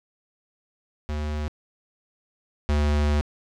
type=tone pair in turn; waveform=square; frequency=75.3 / 73.92 Hz; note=D2 / D2; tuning=+44 / +12 cents; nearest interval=unison; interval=32 cents; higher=first; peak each=-27 / -20 dBFS; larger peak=second; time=1.09-1.48 / 2.69-3.21 s; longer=second; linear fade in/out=0 ms; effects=low-pass 6000 Hz 12 dB/octave + 9-bit